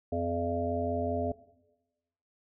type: harmonic tone with a mistuned harmonic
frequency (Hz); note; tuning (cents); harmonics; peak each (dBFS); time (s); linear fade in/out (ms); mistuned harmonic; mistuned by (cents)
85.2; F2; -42; 1 / 3 / 5 / 7 / 8; -35 / -35 / -35 / -35 / -35; 0.12-1.32; 5; 1; +62
effects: noise-tail reverb RT60 1.0 s tail -17 dB re dry